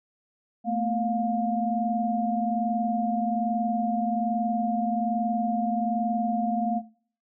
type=tone cluster; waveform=sine; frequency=221.3 / 242.5 / 706 Hz; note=A3 / B3 / F5; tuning=+10 / -31 / +19 cents; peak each=-28 / -32 / -27 dBFS; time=0.64-6.82 s; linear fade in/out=50 ms; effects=noise-tail reverb RT60 0.5 s tail -19 dB re dry